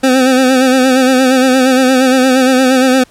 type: tone with vibrato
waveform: 25% pulse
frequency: 259.1 Hz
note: C4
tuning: 17 cents flat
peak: -3 dBFS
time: 0.03-3.04 s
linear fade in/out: 10 ms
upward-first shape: sine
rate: 8.6 Hz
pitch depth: 50 cents each way
effects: pink hiss -46 dBFS RMS until 3.1 s + low-pass 11000 Hz 12 dB/octave